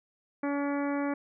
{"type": "harmonic tone", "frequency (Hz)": 284.3, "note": "C#4", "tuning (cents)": 44, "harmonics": [1, 2, 3, 4, 5, 6, 7, 8], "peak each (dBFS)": [-29, -35, -39, -41, -43, -45, -46, -47], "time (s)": [0.43, 1.14], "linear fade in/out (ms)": 5, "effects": []}